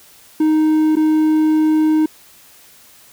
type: tone with dropouts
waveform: triangle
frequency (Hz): 311.1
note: D#4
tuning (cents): 0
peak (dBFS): -9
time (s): 0.4-2.06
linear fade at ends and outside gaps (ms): 5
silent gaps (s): 0.956-0.967
effects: white hiss -46 dBFS RMS until 3.12 s